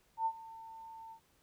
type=tone with ADSR envelope; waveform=sine; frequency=899 Hz; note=A5; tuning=37 cents sharp; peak=-28 dBFS; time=0.17-1.2 s; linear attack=88 ms; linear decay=62 ms; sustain=-19 dB; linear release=82 ms; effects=pink hiss -71 dBFS RMS until 1.42 s